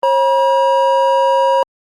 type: tone pair together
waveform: triangle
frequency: 540.2 / 960 Hz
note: C#5 / B5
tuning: -45 / -49 cents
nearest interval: minor seventh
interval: 996 cents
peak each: -11 dBFS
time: 0.03-1.63 s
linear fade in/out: 2 ms
effects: Opus 32 kbps